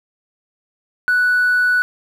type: tone with hard clipping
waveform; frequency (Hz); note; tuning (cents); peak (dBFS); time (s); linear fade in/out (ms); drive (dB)
triangle; 1480; F#6; 0; -12; 1.08-1.82; 0; 2
effects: none